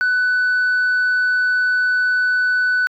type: tone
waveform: sine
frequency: 1494 Hz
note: F#6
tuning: 16 cents sharp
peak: -12 dBFS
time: 0.01-2.87 s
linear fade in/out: 0 ms
effects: tanh soft clip ceiling -13 dBFS